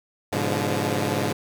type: chord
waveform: 10% pulse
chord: G# diminished seventh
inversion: none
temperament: equal with one note detuned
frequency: 103.83 / 123.47 / 143.4 / 174.61 Hz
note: G#2 / B2 / D3 / F3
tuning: 0 / 0 / -41 / 0 cents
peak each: -18 / -22 / -19 / -22 dBFS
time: 0.32-1.33 s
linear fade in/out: 10 ms
effects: none